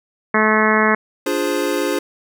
harmonic tone, 216.3 Hz, A3, 29 cents flat, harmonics 1 / 2 / 3 / 4 / 5 / 6 / 7 / 8 / 9 / 10, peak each -19 / -20 / -23 / -24 / -20 / -23 / -24 / -20 / -23 / -24 dBFS, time 0.34-0.95 s, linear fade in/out 5 ms
square chord, D half-diminished seventh, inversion none, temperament equal, 293.7 / 349.2 / 415.3 / 523.3 Hz, D4 / F4 / Ab4 / C5, 0 / 0 / 0 / 0 cents, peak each -24 dBFS, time 1.26-1.99 s, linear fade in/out 5 ms
effects none

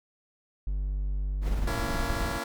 triangle tone, 48.93 Hz, G1, 2 cents flat, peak -25 dBFS, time 0.67-1.72 s, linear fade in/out 0 ms
brown noise with tremolo, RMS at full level -30 dBFS, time 1.41-2.4 s, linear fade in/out 50 ms, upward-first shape sine, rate 19 Hz, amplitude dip 35%
10% pulse chord, A# diminished, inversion none, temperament just, 233.1 / 279.7 / 335.6 Hz, A#3 / C#4 / E4, 0 / +16 / +31 cents, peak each -28 dBFS, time 1.67-2.44 s, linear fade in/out 5 ms
effects none

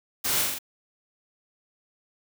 white noise with echo, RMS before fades -27 dBFS, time 0.24-0.42 s, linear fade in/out 10 ms, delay 42 ms, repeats 4, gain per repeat -2 dB, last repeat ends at 0.588 s, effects none

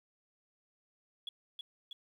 sine tone with echo, 3366 Hz, G#7, 23 cents sharp, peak -37 dBFS, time 1.27-1.29 s, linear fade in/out 2 ms, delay 320 ms, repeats 2, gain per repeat -3 dB, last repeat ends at 1.93 s, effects tanh soft clip ceiling -34 dBFS + 11-bit

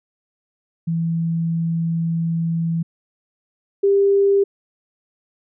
sine tone pair in turn, 165.7 / 397.5 Hz, E3 / G4, +9 / +24 cents, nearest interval octave + minor third, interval 1515 cents, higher second, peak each -18 / -12 dBFS, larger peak second, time 0.87-2.83 / 3.83-4.44 s, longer first, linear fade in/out 10 ms, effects none

